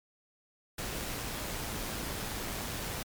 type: noise with amplitude modulation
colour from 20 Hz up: pink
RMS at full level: -36 dBFS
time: 0.78-3.03 s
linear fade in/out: 5 ms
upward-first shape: sine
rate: 110 Hz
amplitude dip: 25%
effects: MP3 96 kbps